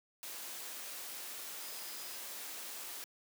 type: tone in noise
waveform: sine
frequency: 4983 Hz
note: D#8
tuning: 2 cents sharp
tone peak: -54 dBFS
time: 1.61-2.16 s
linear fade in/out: 0 ms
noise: white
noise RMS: -45 dBFS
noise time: 0.23-3.04 s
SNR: -12 dB
effects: high-pass 300 Hz 12 dB/octave